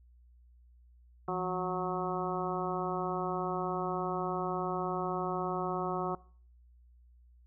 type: harmonic tone with a mistuned harmonic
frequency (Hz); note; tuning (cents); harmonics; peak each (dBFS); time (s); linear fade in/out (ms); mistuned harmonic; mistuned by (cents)
183.4; F#3; -15; 1 / 2 / 3 / 4 / 5 / 6 / 7; -39 / -36 / -42 / -37 / -42 / -39 / -41; 1.28-6.15; 2; 1; -120
effects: noise-tail reverb RT60 0.5 s tail -22 dB re dry + added 60 Hz sine -57 dBFS peak until 7.46 s